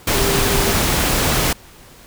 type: tone in noise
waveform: sine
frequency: 398.7 Hz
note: G4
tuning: 29 cents sharp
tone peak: -22 dBFS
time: 0.15-0.74 s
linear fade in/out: 5 ms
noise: pink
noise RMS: -17 dBFS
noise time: 0.07-1.53 s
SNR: -8 dB
effects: pink hiss -44 dBFS RMS until 2.06 s